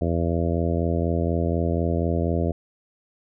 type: harmonic tone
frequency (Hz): 84.1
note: E2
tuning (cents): +35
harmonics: 1 / 2 / 3 / 4 / 5 / 6 / 7 / 8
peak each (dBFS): -24 / -27 / -29 / -30 / -31 / -32 / -32 / -33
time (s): 0.01-2.52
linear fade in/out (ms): 5
effects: none